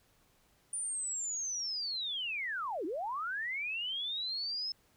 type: linear two-way sweep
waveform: sine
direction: down then up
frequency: 9397 to 293.7 to 5240 Hz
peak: -34 dBFS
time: 0.73-4.72 s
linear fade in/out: 2 ms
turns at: 2.85 s
effects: pink hiss -69 dBFS RMS until 4.96 s